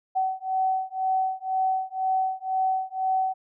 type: beating tone pair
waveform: sine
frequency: 756 / 758 Hz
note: F#5 / F#5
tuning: +37 / +42 cents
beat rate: 2 Hz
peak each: -26 dBFS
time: 0.15-3.34 s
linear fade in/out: 20 ms
effects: none